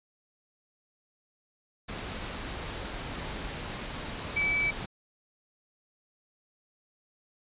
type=tone in noise; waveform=sine; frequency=2300 Hz; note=D7; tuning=37 cents flat; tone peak=-25 dBFS; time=4.36-4.71 s; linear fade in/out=10 ms; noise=pink; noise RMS=-37 dBFS; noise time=1.88-4.86 s; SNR=+9 dB; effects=resampled to 8000 Hz